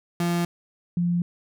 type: tone pair in turn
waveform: 35% pulse / sine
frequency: 172.4 / 174 Hz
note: F3 / F3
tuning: -22 / -6 cents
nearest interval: unison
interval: 16 cents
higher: second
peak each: -20 dBFS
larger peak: neither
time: 0.2-0.45 / 0.97-1.22 s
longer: neither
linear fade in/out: 2 ms
effects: none